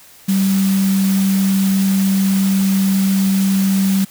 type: tone in noise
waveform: sine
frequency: 193.5 Hz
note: G3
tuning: 22 cents flat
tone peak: -12 dBFS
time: 0.28-4.05 s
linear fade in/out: 10 ms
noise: white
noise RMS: -27 dBFS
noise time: 0.28-4.05 s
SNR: +12 dB
effects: white hiss -44 dBFS RMS until 4.1 s